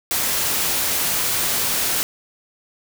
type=noise; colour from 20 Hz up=white; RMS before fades=-21 dBFS; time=0.11-2.03 s; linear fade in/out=0 ms; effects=none